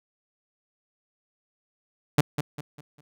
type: tone with echo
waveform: sawtooth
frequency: 146.83 Hz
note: D3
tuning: in tune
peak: -11 dBFS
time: 2.18-2.21 s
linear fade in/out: 5 ms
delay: 200 ms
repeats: 4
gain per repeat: -9 dB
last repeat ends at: 3.01 s
effects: none